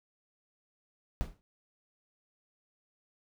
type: noise with exponential decay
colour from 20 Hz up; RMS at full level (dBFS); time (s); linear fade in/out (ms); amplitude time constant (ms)
brown; -32; 1.21-1.41; 0; 42
effects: none